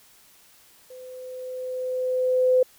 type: tone with level ramp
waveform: sine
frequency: 509 Hz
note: C5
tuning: 48 cents flat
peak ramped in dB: -40 to -14 dBFS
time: 0.9-2.63 s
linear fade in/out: 5 ms
effects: white hiss -55 dBFS RMS until 2.78 s

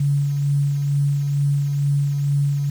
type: tone with tremolo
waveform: sine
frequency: 142.2 Hz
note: C#3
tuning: 45 cents sharp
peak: -15 dBFS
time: 0-2.7 s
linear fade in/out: 5 ms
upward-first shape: sine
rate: 2.2 Hz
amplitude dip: 35%
effects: 7-bit

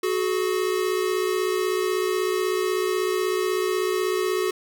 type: tone pair together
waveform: square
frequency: 370 / 426.2 Hz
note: F#4 / G#4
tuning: 0 / +45 cents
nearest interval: major second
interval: 245 cents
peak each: -24 / -27 dBFS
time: 0.03-4.51 s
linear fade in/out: 5 ms
effects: none

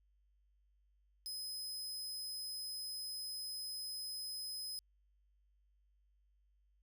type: tone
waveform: sawtooth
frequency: 5060 Hz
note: D#8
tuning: 28 cents sharp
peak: -39 dBFS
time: 1.26-4.79 s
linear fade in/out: 0 ms
effects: added 50 Hz sine -70 dBFS peak until 6.82 s

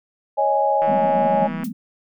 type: chord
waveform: sine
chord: C# suspended second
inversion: none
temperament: equal with one note detuned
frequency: 554.4 / 629.8 / 830.6 Hz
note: C#5 / D#5 / G#5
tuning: 0 / +21 / 0 cents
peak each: -21 / -22 / -18 dBFS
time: 0.37-1.48 s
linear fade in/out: 20 ms
type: click train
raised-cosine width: 0.5 ms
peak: -19 dBFS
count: 133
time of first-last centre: 0.82-1.635 s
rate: 162 Hz
type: band-pass noise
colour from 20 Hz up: pink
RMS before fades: -27 dBFS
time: 0.87-1.73 s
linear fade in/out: 10 ms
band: 170 to 250 Hz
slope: 96 dB/octave
type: noise with exponential decay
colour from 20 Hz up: blue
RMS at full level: -31 dBFS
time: 1.64-1.73 s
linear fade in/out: 5 ms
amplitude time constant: 18 ms
effects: none

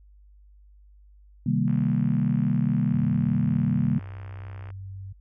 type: chord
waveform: sine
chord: C minor seventh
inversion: none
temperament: equal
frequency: 130.81 / 155.56 / 196 / 233.1 Hz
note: C3 / Eb3 / G3 / Bb3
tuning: 0 / 0 / 0 / 0 cents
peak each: -26 dBFS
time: 1.46-3.99 s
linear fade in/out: 5 ms
type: click train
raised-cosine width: 0.5 ms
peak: -31 dBFS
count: 193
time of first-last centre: 1.68-4.704 s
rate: 63.5 Hz
type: tone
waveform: sine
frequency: 96.4 Hz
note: G2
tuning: 28 cents flat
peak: -35 dBFS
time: 2.92-5.13 s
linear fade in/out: 10 ms
effects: added 50 Hz sine -50 dBFS peak until 5.2 s

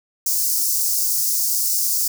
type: high-pass noise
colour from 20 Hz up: white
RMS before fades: -20 dBFS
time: 0.26-2.08 s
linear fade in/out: 5 ms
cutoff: 4900 Hz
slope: 48 dB/octave
effects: none

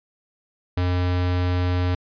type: tone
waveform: square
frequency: 90 Hz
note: F#2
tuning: 47 cents flat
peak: -20 dBFS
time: 0.77-1.95 s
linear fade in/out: 5 ms
effects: resampled to 11025 Hz

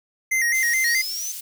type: tone with vibrato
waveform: square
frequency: 1976 Hz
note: B6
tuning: in tune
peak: -19 dBFS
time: 0.31-1.02 s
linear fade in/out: 10 ms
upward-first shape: square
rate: 4.7 Hz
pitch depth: 85 cents each way
type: high-pass noise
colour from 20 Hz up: white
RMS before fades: -34 dBFS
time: 0.54-1.41 s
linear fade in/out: 10 ms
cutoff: 3900 Hz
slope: 12 dB/octave
type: linear sweep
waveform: sine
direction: up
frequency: 4187 to 6272 Hz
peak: -27 dBFS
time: 0.84-1.32 s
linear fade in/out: 5 ms
effects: none

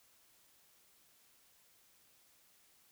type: silence
effects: white hiss -68 dBFS RMS until 2.91 s

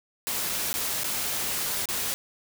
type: noise with dropouts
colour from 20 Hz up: white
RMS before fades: -29 dBFS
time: 0.27-2.14 s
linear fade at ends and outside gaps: 0 ms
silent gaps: 0.492-0.496 / 0.73-0.74 / 1.035-1.043 / 1.856-1.888 s
effects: none

